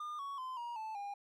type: tone with pitch steps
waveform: triangle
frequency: 1210 / 1116 / 1029.3 / 949.3 / 875.6 / 807.6 Hz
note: D#6 / C#6 / C6 / A#5 / A5 / G#5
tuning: -49 / +11 / -29 / +31 / -9 / -49 cents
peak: -38 dBFS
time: 0-1.14 s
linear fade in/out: 5 ms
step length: 190 ms
effects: none